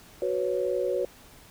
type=chord; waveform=sine; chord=F# suspended fourth; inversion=none; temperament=equal; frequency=370 / 493.9 / 554.4 Hz; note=F#4 / B4 / C#5; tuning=0 / 0 / 0 cents; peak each=-29 dBFS; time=0.22-1.05 s; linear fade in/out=2 ms; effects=pink hiss -52 dBFS RMS until 1.5 s